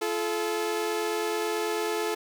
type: tone pair together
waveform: sawtooth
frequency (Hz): 343 / 432.2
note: F4 / A4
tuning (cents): -31 / -31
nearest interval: major third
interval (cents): 400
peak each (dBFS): -28 / -24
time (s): 0.01-2.15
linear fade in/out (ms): 10
effects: none